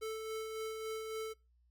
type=tone with tremolo; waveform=square; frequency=440 Hz; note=A4; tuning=in tune; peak=-38 dBFS; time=0.01-1.34 s; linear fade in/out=20 ms; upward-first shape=sine; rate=3.6 Hz; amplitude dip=35%; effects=noise-tail reverb RT60 0.3 s tail -26 dB re dry + added 60 Hz sine -67 dBFS peak until 1.7 s